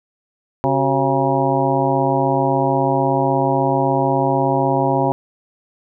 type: harmonic tone with a mistuned harmonic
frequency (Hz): 136.3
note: C#3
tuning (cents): -29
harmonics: 1 / 2 / 3 / 4 / 5 / 6 / 7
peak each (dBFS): -22 / -22 / -22 / -22 / -22 / -22 / -22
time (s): 0.64-5.12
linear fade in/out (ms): 0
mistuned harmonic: 3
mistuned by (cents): -130
effects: none

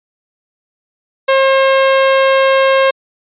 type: tone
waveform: sawtooth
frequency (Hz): 536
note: C5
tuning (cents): +42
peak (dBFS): -4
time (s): 1.28-2.91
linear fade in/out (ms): 10
effects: resampled to 8000 Hz

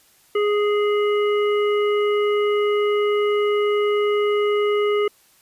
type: harmonic tone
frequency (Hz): 415.3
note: G#4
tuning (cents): 0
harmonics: 1 / 3 / 5 / 7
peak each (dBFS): -17 / -27 / -31 / -34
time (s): 0.35-5.08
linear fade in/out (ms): 5
effects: white hiss -56 dBFS RMS until 5.41 s + resampled to 32000 Hz

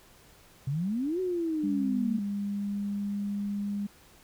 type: exponential two-way sweep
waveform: sine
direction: up then down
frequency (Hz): 129.9 to 377.3 to 223.7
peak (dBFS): -27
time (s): 0.67-2.19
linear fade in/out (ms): 5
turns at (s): 1.2
type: tone with pitch glide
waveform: sine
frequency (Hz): 201.7 to 203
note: G3 to G#3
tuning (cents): +50 to -39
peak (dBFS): -29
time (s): 1.63-3.87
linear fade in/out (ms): 10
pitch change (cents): +11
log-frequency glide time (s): 1.82-3.74
effects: pink hiss -57 dBFS RMS until 4.23 s

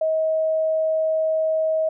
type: tone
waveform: sine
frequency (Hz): 635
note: D#5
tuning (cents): +35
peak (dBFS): -18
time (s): 0.01-1.89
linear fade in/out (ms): 5
effects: none

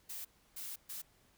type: noise bursts at uneven times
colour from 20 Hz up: blue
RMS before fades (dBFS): -44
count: 3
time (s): 0.09-0.25 / 0.56-0.76 / 0.89-1.02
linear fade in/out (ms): 10
effects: pink hiss -69 dBFS RMS until 1.37 s

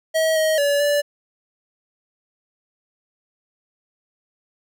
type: tone with pitch steps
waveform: square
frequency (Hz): 640 / 630 / 572 / 581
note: D#5 / D#5 / D5 / D5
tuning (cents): +49 / +21 / -46 / -19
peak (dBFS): -17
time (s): 0.14-1.02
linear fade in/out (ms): 20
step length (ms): 220
effects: none

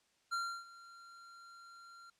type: tone with ADSR envelope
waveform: square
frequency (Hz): 1378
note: F6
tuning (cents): -24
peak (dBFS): -34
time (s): 0.31-2.1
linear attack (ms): 22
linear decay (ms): 310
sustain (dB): -20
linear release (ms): 4
effects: white hiss -74 dBFS RMS until 2.19 s + low-pass 7000 Hz 12 dB/octave

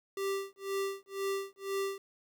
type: tone with tremolo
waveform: square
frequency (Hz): 392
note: G4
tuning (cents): 0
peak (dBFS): -31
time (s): 0.17-1.98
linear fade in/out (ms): 2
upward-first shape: sine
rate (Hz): 2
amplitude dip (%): 100
effects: 12-bit

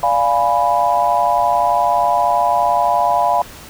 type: chord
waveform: sine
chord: D diminished seventh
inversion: none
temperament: equal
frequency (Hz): 587.3 / 698.5 / 830.6 / 987.8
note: D5 / F5 / Ab5 / Cb6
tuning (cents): 0 / 0 / 0 / 0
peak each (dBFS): -22 / -16 / -18 / -17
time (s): 0.03-3.42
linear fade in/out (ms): 2
effects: pink hiss -37 dBFS RMS until 3.69 s

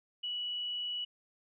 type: tone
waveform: sine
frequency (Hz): 2941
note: F#7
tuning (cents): -11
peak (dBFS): -34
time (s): 0.23-1.05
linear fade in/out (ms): 10
effects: none

